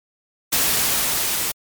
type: noise with level ramp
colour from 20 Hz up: white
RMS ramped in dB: -18 to -23 dBFS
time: 0.52-1.52 s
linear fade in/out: 10 ms
effects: MP3 96 kbps